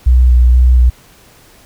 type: tone with vibrato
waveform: sine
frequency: 61.74 Hz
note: B1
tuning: in tune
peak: -4 dBFS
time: 0.06-0.9 s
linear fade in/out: 10 ms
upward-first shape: square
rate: 2.1 Hz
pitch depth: 18 cents each way
effects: pink hiss -44 dBFS RMS until 1.65 s